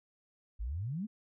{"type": "exponential sweep", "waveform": "sine", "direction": "up", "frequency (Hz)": [47.86, 230.5], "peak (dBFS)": -34, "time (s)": [0.59, 1.07], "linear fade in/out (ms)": 20, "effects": []}